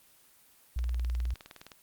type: tone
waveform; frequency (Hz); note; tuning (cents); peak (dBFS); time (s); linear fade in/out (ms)
sine; 60.1; B1; -46; -28; 0.76-1.34; 5
type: click train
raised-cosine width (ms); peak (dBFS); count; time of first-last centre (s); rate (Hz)
0.2; -28; 19; 0.79-1.718; 19.4
effects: white hiss -61 dBFS RMS until 1.82 s + Opus 24 kbps